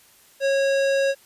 sine tone with hard clipping, 548 Hz, C#5, 20 cents flat, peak -20 dBFS, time 0.4-1.15 s, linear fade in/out 50 ms, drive 17 dB, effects white hiss -54 dBFS RMS until 1.25 s + resampled to 32000 Hz

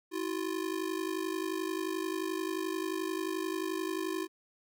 square ring-modulated tone, 349.2 Hz, F4, in tune, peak -30 dBFS, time 0.11-4.28 s, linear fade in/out 50 ms, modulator 25.7 Hz, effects none

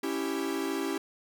45% pulse chord, C# diminished, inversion none, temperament equal, 277.2 / 329.6 / 392 Hz, C#4 / E4 / G4, 0 / 0 / 0 cents, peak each -34 dBFS, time 0.03-0.98 s, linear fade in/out 5 ms, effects none

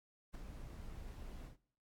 brown noise with ADSR envelope, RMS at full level -42 dBFS, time 0.33-1.57 s, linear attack 22 ms, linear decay 4 ms, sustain -7 dB, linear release 120 ms, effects noise-tail reverb RT60 0.6 s tail -20 dB re dry + AAC 64 kbps

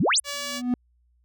sine exponential sweep, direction up, 130.81 to 11590 Hz, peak -18 dBFS, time 0-0.2 s, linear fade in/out 5 ms
5% pulse tone, 572 Hz, D5, 46 cents flat, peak -18 dBFS, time 0.24-0.62 s, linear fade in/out 50 ms
triangle tone with exponential growth, 246.9 Hz, B3, in tune, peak -16 dBFS, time 0.33-0.74 s, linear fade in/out 2 ms, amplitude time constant 89 ms
effects added 60 Hz sine -61 dBFS peak until 1.24 s

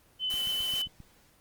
sine tone with vibrato, 3031 Hz, F#7, 41 cents sharp, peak -28 dBFS, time 0.19-0.88 s, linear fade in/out 50 ms, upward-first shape sine, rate 7.4 Hz, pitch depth 11 cents each way
white noise, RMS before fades -40 dBFS, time 0.3-0.82 s, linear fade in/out 2 ms
click train, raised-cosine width 5 ms, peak -35 dBFS, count 6, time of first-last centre 0.34-1.003 s, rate 7.54 Hz
effects pink hiss -62 dBFS RMS until 1.4 s + Opus 24 kbps

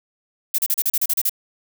violet noise bursts, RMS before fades -19 dBFS, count 10, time 0.54-1.295 s, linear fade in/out 5 ms, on 44 ms, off 35 ms, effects none

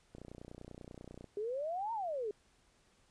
click train, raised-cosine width 2 ms, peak -35 dBFS, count 34, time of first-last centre 0.15-1.243 s, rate 30.2 Hz
sine exponential two-way sweep, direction up then down, 400 to 937 to 400 Hz, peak -35 dBFS, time 1.37-2.31 s, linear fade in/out 2 ms, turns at 1.93 s
effects pink hiss -70 dBFS RMS until 3.1 s + resampled to 22050 Hz

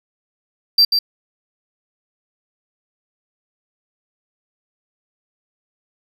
triangle tone with echo, 4698 Hz, D8, in tune, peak -7 dBFS, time 0.78-0.85 s, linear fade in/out 5 ms, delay 140 ms, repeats 1, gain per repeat -5 dB, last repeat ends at 0.99 s, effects none

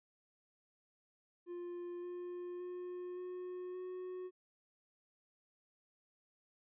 triangle tone with pitch steps, 350.9 / 354.8 / 358.7 / 362.6 / 366.6 Hz, F4 / F4 / F4 / F#4 / F#4, +8 / +27 / +46 / -35 / -16 cents, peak -40 dBFS, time 1.46-4.31 s, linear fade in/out 50 ms, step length 570 ms, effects resampled to 8000 Hz

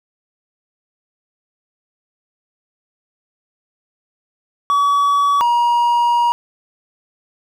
triangle tone pair in turn, 1137 / 952 Hz, C#6 / A#5, +44 / +36 cents, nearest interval minor third, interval 308 cents, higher first, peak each -10 / -10 dBFS, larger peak neither, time 4.7-5.41 / 5.41-6.32 s, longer second, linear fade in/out 0 ms, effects none

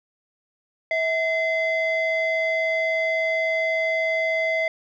sine tone pair together, 647.6 / 2056 Hz, E5 / C7, -31 / -31 cents, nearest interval octave + minor sixth, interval 2000 cents, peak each -21 dBFS, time 0.91-4.68 s, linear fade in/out 2 ms, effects tanh soft clip ceiling -17 dBFS

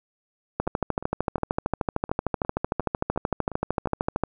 two click trains, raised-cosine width 1 ms, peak -21 / -9 dBFS, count 10 / 49, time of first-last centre 0.67-3.873 / 0.6-4.236 s, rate 2.81 / 13.2 Hz, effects none

